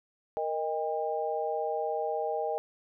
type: chord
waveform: sine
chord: Eb major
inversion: second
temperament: equal with one note detuned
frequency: 466.2 / 622.3 / 801.9 Hz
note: Bb4 / Eb5 / G5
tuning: 0 / 0 / +39 cents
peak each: -33 dBFS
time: 0.37-2.58 s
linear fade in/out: 0 ms
effects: none